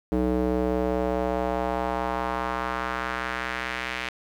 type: tone with band-pass filter sweep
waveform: square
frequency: 62.4 Hz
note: B1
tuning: 19 cents sharp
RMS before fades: -27 dBFS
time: 0.12-4.09 s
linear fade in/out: 0 ms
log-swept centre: 350 to 2300 Hz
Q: 1.7
effects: 9-bit